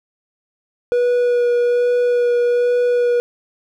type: tone with vibrato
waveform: triangle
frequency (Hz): 485.2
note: B4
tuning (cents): -31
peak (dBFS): -11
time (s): 0.92-3.2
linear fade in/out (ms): 0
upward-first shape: sine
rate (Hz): 1.2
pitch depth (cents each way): 12
effects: none